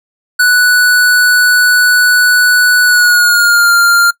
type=tone with pitch glide; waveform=square; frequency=1480 to 1396.9 Hz; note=F#6 to F6; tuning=0 to 0 cents; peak=-6 dBFS; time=0.39-4.11 s; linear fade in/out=10 ms; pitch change=-100 cents; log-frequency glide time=2.84-3.72 s; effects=noise-tail reverb RT60 0.1 s tail -21 dB re dry